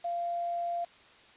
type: tone with quantisation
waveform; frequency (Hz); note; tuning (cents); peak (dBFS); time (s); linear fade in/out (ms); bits
sine; 691; F5; -19; -30; 0.04-0.85; 10; 8
effects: white hiss -57 dBFS RMS until 1.36 s + resampled to 8000 Hz